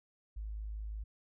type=tone; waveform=sine; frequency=52.9 Hz; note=G#1; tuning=33 cents sharp; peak=-38 dBFS; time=0.36-1.04 s; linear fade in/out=10 ms; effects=none